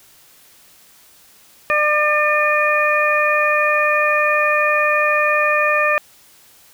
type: harmonic tone with a mistuned harmonic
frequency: 599 Hz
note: D5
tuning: 34 cents sharp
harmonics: 1 / 2 / 3 / 4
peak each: -19 / -19 / -19 / -19 dBFS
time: 1.7-5.98 s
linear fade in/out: 0 ms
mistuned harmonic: 4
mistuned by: +35 cents
effects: white hiss -49 dBFS RMS until 6.73 s